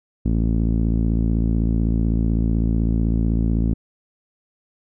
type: tone with low-pass filter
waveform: sawtooth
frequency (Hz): 55.9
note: A1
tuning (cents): +28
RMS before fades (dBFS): -19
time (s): 0.25-3.74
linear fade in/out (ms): 10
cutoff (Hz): 250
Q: 2.2
effects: none